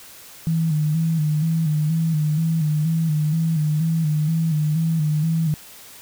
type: tone with vibrato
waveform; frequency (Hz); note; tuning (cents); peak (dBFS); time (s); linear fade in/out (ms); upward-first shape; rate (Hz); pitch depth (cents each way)
sine; 157.3; D#3; +19; -17; 0.47-5.54; 0; square; 2.1; 61
effects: white hiss -43 dBFS RMS until 6.01 s